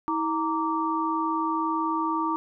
sine tone cluster, 322.5 / 926 / 1164 Hz, E4 / A#5 / D6, -38 / -12 / -16 cents, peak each -28 dBFS, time 0.08-2.36 s, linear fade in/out 0 ms, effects none

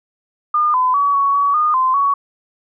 sine tone with pitch steps, 1212 / 1013 / 1135 / 1117 / 1132 / 1223 / 1035 / 1121 Hz, D#6 / B5 / C#6 / C#6 / C#6 / D#6 / C6 / C#6, -46 / +44 / +41 / +13 / +36 / -30 / -19 / +19 cents, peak -12 dBFS, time 0.54-2.14 s, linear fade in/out 5 ms, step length 200 ms, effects none

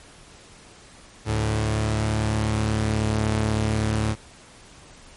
sawtooth tone pair together, 72.6 / 108.78 Hz, D2 / A2, -19 / -19 cents, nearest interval perfect fifth, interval 700 cents, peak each -23 / -18 dBFS, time 1.25-4.16 s, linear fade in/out 50 ms, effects pink hiss -48 dBFS RMS until 5.16 s + MP3 48 kbps

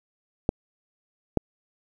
clicks, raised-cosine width 2 ms, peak -7 dBFS, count 2, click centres 0.491 / 1.373 s, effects 8-bit

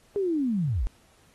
sine linear sweep, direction down, 415.3 to 33.71 Hz, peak -23 dBFS, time 0.16-0.87 s, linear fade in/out 0 ms, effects pink hiss -61 dBFS RMS until 1.34 s + AAC 32 kbps

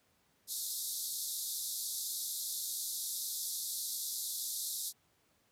white band-pass noise, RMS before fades -39 dBFS, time 0.47-4.93 s, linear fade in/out 50 ms, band 3600 to 14000 Hz, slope 96 dB/octave, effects pink hiss -72 dBFS RMS until 5.51 s + high-pass 80 Hz 12 dB/octave

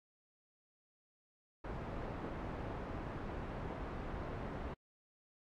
pink low-pass noise, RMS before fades -43 dBFS, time 1.64-4.74 s, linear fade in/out 5 ms, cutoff 1200 Hz, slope 12 dB/octave, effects AAC 64 kbps

